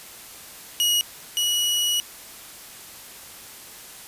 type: tone pair in turn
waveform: sawtooth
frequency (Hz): 2900 / 2920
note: F#7 / F#7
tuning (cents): -35 / -24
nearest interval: unison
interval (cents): 11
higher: second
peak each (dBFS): -15 / -17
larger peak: first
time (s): 0.8-1.01 / 1.37-2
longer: second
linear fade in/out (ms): 0
effects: white hiss -42 dBFS RMS until 4.07 s + resampled to 32000 Hz